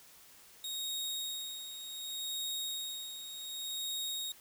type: tone with tremolo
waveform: sawtooth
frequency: 3755 Hz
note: A#7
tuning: 12 cents sharp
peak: -32 dBFS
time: 0.64-4.32 s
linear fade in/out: 2 ms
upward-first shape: sine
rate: 0.67 Hz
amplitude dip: 60%
effects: white hiss -58 dBFS RMS until 4.4 s